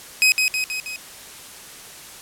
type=tone with echo; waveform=sawtooth; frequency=2527 Hz; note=D#7; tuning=26 cents sharp; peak=-9 dBFS; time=0.22-0.32 s; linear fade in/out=0 ms; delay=160 ms; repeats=4; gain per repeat=-4 dB; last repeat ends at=0.96 s; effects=white hiss -40 dBFS RMS until 2.21 s + low-pass 12000 Hz 12 dB/octave